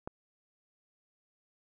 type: click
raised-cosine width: 1 ms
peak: -24 dBFS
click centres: 0.075 s
effects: none